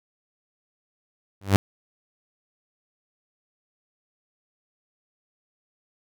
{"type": "tone with exponential growth", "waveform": "sawtooth", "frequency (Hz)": 98, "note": "G2", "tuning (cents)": 0, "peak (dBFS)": -6, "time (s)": [1.41, 1.56], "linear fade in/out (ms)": 0, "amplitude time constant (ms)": 31, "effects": []}